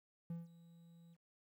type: tone with ADSR envelope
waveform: triangle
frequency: 168.5 Hz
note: E3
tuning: 38 cents sharp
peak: -38 dBFS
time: 0.3-1.17 s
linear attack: 3 ms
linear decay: 170 ms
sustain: -19 dB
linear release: 43 ms
effects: 13-bit